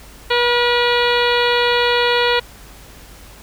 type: harmonic tone with a mistuned harmonic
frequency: 483.2 Hz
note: B4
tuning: 38 cents flat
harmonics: 1 / 2 / 3 / 4 / 5 / 6 / 7 / 8 / 9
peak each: -17 / -20 / -22 / -23 / -24 / -25 / -25 / -26 / -27 dBFS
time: 0.3-2.4 s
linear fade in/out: 10 ms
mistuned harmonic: 3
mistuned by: -19 cents
effects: added 50 Hz sine -42 dBFS peak until 3.42 s + pink hiss -42 dBFS RMS until 3.42 s